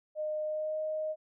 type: tone with pitch glide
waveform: sine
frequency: 613 to 621.6 Hz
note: D#5 to D#5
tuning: -26 to -2 cents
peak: -31 dBFS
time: 0.15-1.16 s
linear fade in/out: 50 ms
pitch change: +24 cents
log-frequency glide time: 0.43-0.79 s
effects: none